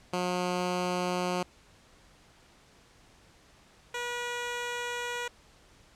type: tone pair in turn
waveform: 10% pulse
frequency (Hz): 179.8 / 483.3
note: F#3 / B4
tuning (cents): -49 / -38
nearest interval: octave + perfect fourth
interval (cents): 1711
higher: second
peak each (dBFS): -20 / -24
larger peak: first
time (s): 0.13-1.43 / 3.94-5.28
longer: second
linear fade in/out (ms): 5
effects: pink hiss -59 dBFS RMS until 5.95 s + low-pass 8000 Hz 12 dB/octave